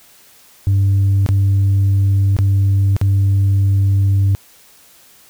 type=tone with dropouts; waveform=sine; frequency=98.2 Hz; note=G2; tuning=4 cents sharp; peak=-8 dBFS; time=0.67-4.35 s; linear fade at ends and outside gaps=0 ms; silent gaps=1.263-1.289 / 2.366-2.388 / 2.965-3.014 s; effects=tanh soft clip ceiling -9 dBFS + white hiss -47 dBFS RMS until 5.29 s